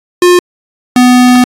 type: tone pair in turn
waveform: square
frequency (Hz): 356 / 248.9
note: F4 / B3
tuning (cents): +33 / +14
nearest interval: tritone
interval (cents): 619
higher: first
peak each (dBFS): -3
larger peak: neither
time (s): 0.22-0.39 / 0.96-1.44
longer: second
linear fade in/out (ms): 2
effects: low-pass 12000 Hz 12 dB/octave + AAC 64 kbps